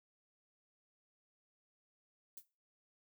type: noise with exponential decay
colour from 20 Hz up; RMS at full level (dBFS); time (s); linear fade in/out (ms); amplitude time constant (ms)
violet; -43; 2.37-2.45; 5; 16
effects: noise-tail reverb RT60 0.3 s tail -18 dB re dry